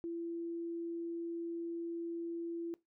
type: tone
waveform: sine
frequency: 337.3 Hz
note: E4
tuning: 40 cents sharp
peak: -37 dBFS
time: 0.04-2.74 s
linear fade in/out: 0 ms
effects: noise-tail reverb RT60 0.2 s tail -21 dB re dry